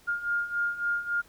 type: beating tone pair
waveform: sine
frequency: 1410 / 1413.6 Hz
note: F6 / F6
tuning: +16 / +21 cents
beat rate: 3.6 Hz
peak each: -32 / -28 dBFS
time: 0.07-1.22 s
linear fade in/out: 20 ms
effects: pink hiss -58 dBFS RMS until 1.28 s